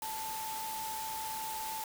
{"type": "tone in noise", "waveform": "sine", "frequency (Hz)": 880, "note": "A5", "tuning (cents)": 0, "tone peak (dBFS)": -38, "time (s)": [0.02, 1.84], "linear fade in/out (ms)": 2, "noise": "white", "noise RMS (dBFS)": -42, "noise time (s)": [0.02, 1.84], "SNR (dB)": 1, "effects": []}